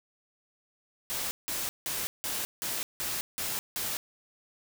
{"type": "noise bursts", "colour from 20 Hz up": "white", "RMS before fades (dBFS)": -33, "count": 8, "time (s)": [1.1, 3.97], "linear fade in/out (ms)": 0, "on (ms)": 210, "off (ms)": 170, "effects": []}